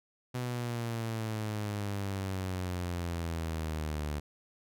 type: exponential sweep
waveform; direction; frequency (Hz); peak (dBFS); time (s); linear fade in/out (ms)
sawtooth; down; 125.4 to 73.42; -29; 0.34-4.2; 10
effects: none